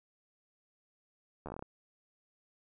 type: slowing click train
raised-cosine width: 1 ms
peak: -28 dBFS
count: 9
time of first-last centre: 1.46-1.625 s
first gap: 12 ms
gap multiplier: 1.15
effects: none